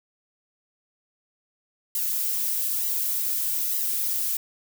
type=noise with flanger; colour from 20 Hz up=violet; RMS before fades=-26 dBFS; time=1.95-4.37 s; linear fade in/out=2 ms; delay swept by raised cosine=0.99 to 4.89 ms; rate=1.1 Hz; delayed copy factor=+0.65; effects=none